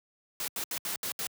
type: noise bursts at uneven times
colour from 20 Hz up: white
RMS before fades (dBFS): -34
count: 6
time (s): 0.4-0.48 / 0.56-0.64 / 0.71-0.78 / 0.85-0.96 / 1.03-1.12 / 1.19-1.27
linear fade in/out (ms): 2
effects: high-pass 100 Hz 12 dB/octave